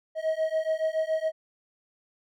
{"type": "beating tone pair", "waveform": "triangle", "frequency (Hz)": [632, 639.1], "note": ["D#5", "D#5"], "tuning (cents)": [27, 46], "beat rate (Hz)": 7.1, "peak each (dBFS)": -26, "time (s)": [0.15, 1.32], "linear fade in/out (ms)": 50, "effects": []}